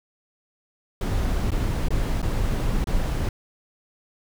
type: noise with dropouts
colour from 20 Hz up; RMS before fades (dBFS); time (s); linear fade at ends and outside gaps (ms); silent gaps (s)
brown; -23; 1.01-3.29; 2; 1.506-1.517 / 1.885-1.905 / 2.218-2.227 / 2.842-2.871
effects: none